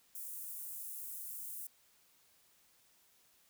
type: high-pass noise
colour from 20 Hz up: white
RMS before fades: -45 dBFS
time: 0.15-1.67 s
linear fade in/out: 2 ms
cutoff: 8700 Hz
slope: 24 dB/octave
effects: white hiss -69 dBFS RMS until 3.49 s